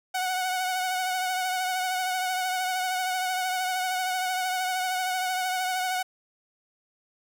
sawtooth tone with vibrato, 740 Hz, F#5, in tune, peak -22 dBFS, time 0.14-6.03 s, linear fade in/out 10 ms, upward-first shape triangle, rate 13 Hz, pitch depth 35 cents each way, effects none

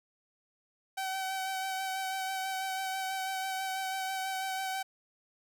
sawtooth tone with vibrato, 763 Hz, G5, 47 cents flat, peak -29 dBFS, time 0.97-4.83 s, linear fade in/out 10 ms, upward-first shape sine, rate 6.1 Hz, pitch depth 18 cents each way, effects none

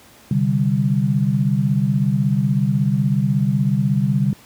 sine chord, C suspended second, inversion none, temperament just, 130.81 / 147.16 / 196.22 Hz, C3 / D3 / G3, 0 / +4 / +2 cents, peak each -19 dBFS, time 0.31-4.33 s, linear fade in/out 2 ms, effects pink hiss -47 dBFS RMS until 4.45 s + high-pass 80 Hz 12 dB/octave

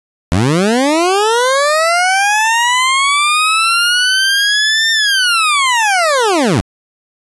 20% pulse linear two-way sweep, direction up then down, 78.1 to 1816 to 78.1 Hz, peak -5 dBFS, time 0.32-6.61 s, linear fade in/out 0 ms, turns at 4.91 s, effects resampled to 24000 Hz

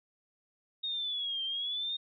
sine linear two-way sweep, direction down then up, 3729 to 3136 to 3698 Hz, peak -32 dBFS, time 0.83-1.97 s, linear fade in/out 10 ms, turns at 1.44 s, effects none

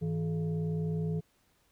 sine tone with frequency modulation, 162 Hz, E3, 30 cents flat, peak -29 dBFS, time 0.01-1.21 s, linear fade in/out 20 ms, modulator 265 Hz, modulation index 0.68, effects pink hiss -70 dBFS RMS until 1.71 s

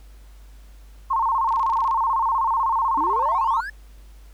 sine tone with vibrato, 987.8 Hz, B5, in tune, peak -18 dBFS, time 1.1-3.61 s, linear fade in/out 10 ms, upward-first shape square, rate 16 Hz, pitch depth 140 cents each way
click train, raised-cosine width 0.2 ms, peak -24 dBFS, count 13, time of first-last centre 1.49-1.911 s, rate 28.5 Hz
triangle exponential sweep, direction up, 277.2 to 1772 Hz, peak -27 dBFS, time 2.97-3.7 s, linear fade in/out 5 ms
effects added 50 Hz sine -42 dBFS peak until 4.33 s + pink hiss -57 dBFS RMS until 4.33 s

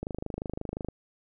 click train, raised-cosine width 2 ms, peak -20 dBFS, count 23, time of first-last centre 0.03-0.886 s, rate 25.7 Hz, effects none

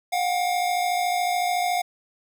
square tone pair together, 715.2 / 769 Hz, F5 / G5, +41 / -33 cents, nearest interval minor second, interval 126 cents, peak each -23 / -30 dBFS, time 0.12-1.82 s, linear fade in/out 10 ms, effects none

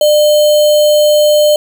sine tone with sample-and-hold, 600 Hz, D5, 37 cents sharp, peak -5 dBFS, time 0.01-1.56 s, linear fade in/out 2 ms, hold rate 3675 Hz, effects none

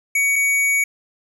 square tone pair in turn, 2250 / 2250 Hz, C#7 / C#7, +25 / +25 cents, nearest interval unison, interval 0 cents, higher neither, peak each -16 dBFS, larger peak neither, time 0.15-0.36 / 0.36-0.84 s, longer second, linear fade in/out 5 ms, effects none

